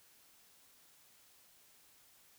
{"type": "silence", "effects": ["white hiss -65 dBFS RMS until 2.38 s"]}